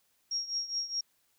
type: tone with tremolo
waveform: sine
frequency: 5588 Hz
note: F8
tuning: in tune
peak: -28 dBFS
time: 0.31-1.01 s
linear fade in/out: 5 ms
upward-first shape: triangle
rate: 4.8 Hz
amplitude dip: 85%
effects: white hiss -72 dBFS RMS until 1.38 s